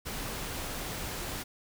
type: noise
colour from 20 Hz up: pink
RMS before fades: -37 dBFS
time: 0.05-1.44 s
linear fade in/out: 20 ms
effects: none